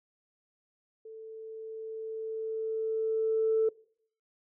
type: tone with level ramp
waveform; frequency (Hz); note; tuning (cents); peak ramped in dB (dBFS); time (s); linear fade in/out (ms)
sine; 442.5; A4; +10; -43 to -21; 1.05-3.69; 5
effects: noise-tail reverb RT60 0.6 s tail -24 dB re dry + tanh soft clip ceiling -18 dBFS